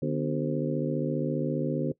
harmonic tone with a mistuned harmonic, 75 Hz, D2, 37 cents sharp, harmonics 2 / 3 / 4 / 5 / 6 / 7, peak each -30 / -32 / -33 / -34 / -35 / -35 dBFS, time 0.02-1.92 s, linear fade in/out 5 ms, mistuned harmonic 3, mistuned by +150 cents, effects noise-tail reverb RT60 0.1 s tail -19 dB re dry

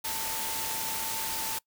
sine tone in noise, 890 Hz, A5, 20 cents sharp, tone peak -39 dBFS, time 0.04-1.59 s, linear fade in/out 10 ms, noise white, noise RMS -33 dBFS, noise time 0.04-1.59 s, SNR -9 dB, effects noise-tail reverb RT60 0.1 s tail -23 dB re dry

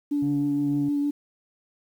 sine tone with vibrato, 287.8 Hz, D4, 35 cents flat, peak -21 dBFS, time 0.11-1.11 s, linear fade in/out 10 ms, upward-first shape triangle, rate 6.5 Hz, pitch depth 17 cents each way
sine tone with tremolo, 142.4 Hz, C#3, 47 cents sharp, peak -27 dBFS, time 0.22-0.89 s, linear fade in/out 5 ms, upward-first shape sine, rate 2.3 Hz, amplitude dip 45%
effects tanh soft clip ceiling -16 dBFS + 9-bit

